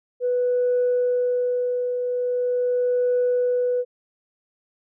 sine tone with tremolo, 493.9 Hz, B4, in tune, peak -16 dBFS, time 0.2-3.85 s, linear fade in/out 50 ms, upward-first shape triangle, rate 0.42 Hz, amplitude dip 50%, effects tanh soft clip ceiling -14 dBFS

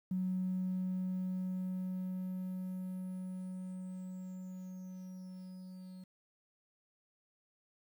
triangle tone with level ramp, 185 Hz, F#3, in tune, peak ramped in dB -28 to -45 dBFS, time 0.11-6.04 s, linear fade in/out 5 ms, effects tanh soft clip ceiling -30 dBFS + 11-bit

